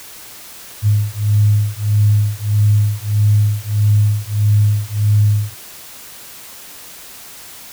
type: beating tone pair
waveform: sine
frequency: 103.83 / 105.43 Hz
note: G#2 / G#2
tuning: 0 / +27 cents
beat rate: 1.6 Hz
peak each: -14 dBFS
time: 0.82-5.55 s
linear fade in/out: 50 ms
effects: white hiss -36 dBFS RMS until 7.72 s